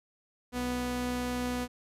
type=tone pair together; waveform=sawtooth; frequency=62.39 / 246.9 Hz; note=B1 / B3; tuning=+18 / 0 cents; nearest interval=2 octaves; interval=2382 cents; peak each=-36 / -27 dBFS; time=0.52-1.68 s; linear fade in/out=50 ms; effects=resampled to 32000 Hz